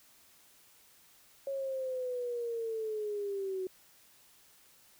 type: linear sweep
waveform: sine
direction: down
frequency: 552 to 370.1 Hz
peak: -33 dBFS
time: 1.47-3.67 s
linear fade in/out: 2 ms
effects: white hiss -62 dBFS RMS until 4.99 s